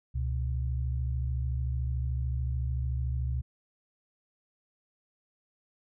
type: tone pair together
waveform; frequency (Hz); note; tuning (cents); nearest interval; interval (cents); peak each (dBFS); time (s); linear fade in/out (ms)
sine; 68.71 / 122.3; C#2 / B2; -15 / -16; minor seventh; 999; -29 / -33; 0.14-3.42; 20
effects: none